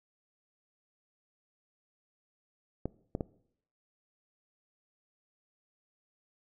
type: clicks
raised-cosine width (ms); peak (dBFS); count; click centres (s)
2; -19; 3; 2.856 / 3.151 / 3.208
effects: noise-tail reverb RT60 0.7 s tail -21 dB re dry